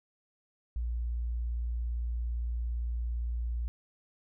sine tone, 58.8 Hz, A#1, 16 cents sharp, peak -30 dBFS, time 0.76-3.68 s, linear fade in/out 0 ms, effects none

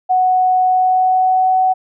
sine tone with pitch glide, 740 to 749 Hz, F#5 to F#5, 0 to +21 cents, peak -10 dBFS, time 0.09-1.74 s, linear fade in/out 20 ms, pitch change +21 cents, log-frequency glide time 0.66-1.55 s, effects none

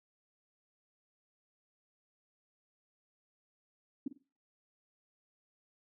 sine tone with echo, 273.5 Hz, C#4, 23 cents flat, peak -32 dBFS, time 4.06-4.08 s, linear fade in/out 5 ms, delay 49 ms, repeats 3, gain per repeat -12 dB, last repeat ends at 4.227 s, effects noise-tail reverb RT60 0.4 s tail -24 dB re dry

